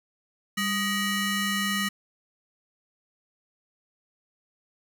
25% pulse ring-modulated tone, 1046.5 Hz, C6, in tune, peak -18 dBFS, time 0.57-1.89 s, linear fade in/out 10 ms, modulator 847 Hz, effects none

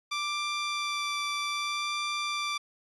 15% pulse tone with vibrato, 1174.7 Hz, D6, in tune, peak -23 dBFS, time 0.11-2.58 s, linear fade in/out 10 ms, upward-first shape sine, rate 0.63 Hz, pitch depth 10 cents each way, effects resampled to 22050 Hz

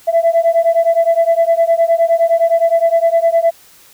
sine beating tone pair, 663 / 672.7 Hz, E5 / E5, +10 / +35 cents, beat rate 9.7 Hz, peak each -11 dBFS, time 0.07-3.51 s, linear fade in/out 20 ms, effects tanh soft clip ceiling -5 dBFS + white hiss -45 dBFS RMS until 3.93 s

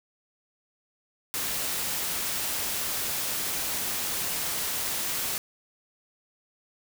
white noise, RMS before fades -30 dBFS, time 1.34-5.38 s, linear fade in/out 0 ms, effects none

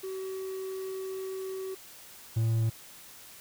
triangle tone pair in turn, 380 / 112.97 Hz, F#4 / A2, +46 / +46 cents, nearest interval octave + major sixth, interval 2100 cents, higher first, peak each -32 / -22 dBFS, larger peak second, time 0.03-1.75 / 2.36-2.7 s, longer first, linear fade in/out 10 ms, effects white hiss -50 dBFS RMS until 3.4 s

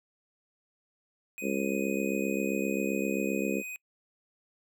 square tone, 2500 Hz, D#7, 8 cents sharp, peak -38 dBFS, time 1.38-3.76 s, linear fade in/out 0 ms
harmonic tone, 67.6 Hz, C#2, 43 cents flat, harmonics 3 / 4 / 5 / 6 / 7 / 8, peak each -33 / -34 / -35 / -36 / -36 / -37 dBFS, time 1.41-3.63 s, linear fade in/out 50 ms
effects noise-tail reverb RT60 0.1 s tail -25 dB re dry

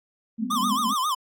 white band-pass noise, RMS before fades -29 dBFS, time 0.38-0.94 s, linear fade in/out 20 ms, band 200 to 250 Hz, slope 96 dB/octave
square tone with vibrato, 1122 Hz, C#6, 21 cents sharp, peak -23 dBFS, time 0.5-1.15 s, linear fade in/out 10 ms, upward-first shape sine, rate 7.4 Hz, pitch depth 180 cents each way
effects AAC 64 kbps

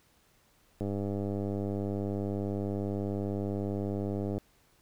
click train, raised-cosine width 2 ms, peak -21 dBFS, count 358, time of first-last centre 0.81-4.38 s, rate 100 Hz, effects pink hiss -66 dBFS RMS until 4.81 s

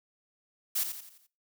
blue noise with echo, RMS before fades -29 dBFS, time 0.75-0.84 s, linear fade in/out 10 ms, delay 86 ms, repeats 5, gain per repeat -7 dB, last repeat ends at 1.27 s, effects noise-tail reverb RT60 0.3 s tail -19 dB re dry

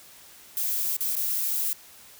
violet noise with dropouts, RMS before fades -27 dBFS, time 0.57-1.73 s, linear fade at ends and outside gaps 0 ms, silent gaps 0.966-1.007 / 1.154-1.166 s, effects white hiss -50 dBFS RMS until 2.19 s

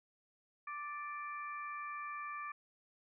harmonic tone, 587.3 Hz, D5, in tune, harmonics 2 / 3 / 4, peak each -42 / -49 / -49 dBFS, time 0.67-2.52 s, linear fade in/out 5 ms, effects none

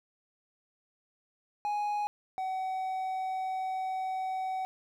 triangle tone pair in turn, 830.6 / 754.5 Hz, G#5 / F#5, 0 / +34 cents, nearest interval major second, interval 166 cents, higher first, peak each -27 / -29 dBFS, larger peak first, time 1.65-2.07 / 2.38-4.65 s, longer second, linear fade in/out 0 ms, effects none

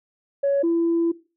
sine tone pair in turn, 559 / 335.5 Hz, C#5 / E4, +14 / +31 cents, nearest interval major sixth, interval 883 cents, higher first, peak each -16 dBFS, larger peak neither, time 0.43-0.63 / 0.63-1.12 s, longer second, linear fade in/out 10 ms, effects noise-tail reverb RT60 0.3 s tail -18 dB re dry + tanh soft clip ceiling -14 dBFS

